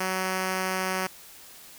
5% pulse tone, 187.2 Hz, F#3, 20 cents sharp, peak -15 dBFS, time 0-1.07 s, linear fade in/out 5 ms, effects white hiss -48 dBFS RMS until 1.78 s

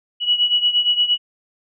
sine beating tone pair, 2928 / 2936.6 Hz, F#7 / F#7, -19 / -14 cents, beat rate 8.6 Hz, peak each -16 / -20 dBFS, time 0.2-1.18 s, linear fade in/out 50 ms, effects none

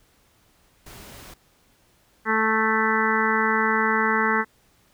pink noise, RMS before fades -43 dBFS, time 0.86-1.34 s, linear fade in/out 5 ms
harmonic tone, 220 Hz, A3, in tune, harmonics 1 / 2 / 4 / 5 / 6 / 7 / 8 / 9, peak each -27 / -27 / -27 / -27 / -27 / -27 / -27 / -27 dBFS, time 2.25-4.45 s, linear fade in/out 50 ms
effects pink hiss -61 dBFS RMS until 4.93 s

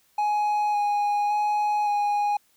triangle tone with vibrato, 830.6 Hz, G#5, in tune, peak -19 dBFS, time 0.18-2.37 s, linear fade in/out 5 ms, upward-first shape square, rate 0.89 Hz, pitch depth 12 cents each way, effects white hiss -64 dBFS RMS until 2.56 s

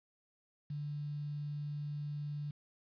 sine tone with quantisation, 146.83 Hz, D3, in tune, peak -37 dBFS, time 0.7-2.51 s, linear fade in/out 5 ms, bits 10, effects resampled to 11025 Hz

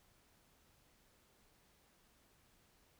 silence, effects pink hiss -71 dBFS RMS until 2.99 s

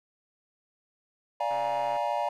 triangle chord, Bb dominant seventh, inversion first, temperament equal with one note detuned, 587.3 / 698.5 / 830.6 / 945.9 Hz, D5 / F5 / Ab5 / Bb5, 0 / 0 / 0 / +25 cents, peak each -30 dBFS, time 1.4-2.29 s, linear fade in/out 5 ms
click train, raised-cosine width 0.5 ms, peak -30 dBFS, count 62, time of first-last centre 1.51-1.965 s, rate 134 Hz
effects none

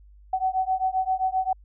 sine beating tone pair, 750 / 757.6 Hz, F#5 / F#5, +23 / +41 cents, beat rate 7.6 Hz, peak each -25 dBFS, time 0.33-1.53 s, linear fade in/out 5 ms, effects added 50 Hz sine -48 dBFS peak until 1.64 s

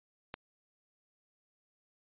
click, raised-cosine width 0.3 ms, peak -23 dBFS, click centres 0.341 s, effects resampled to 8000 Hz

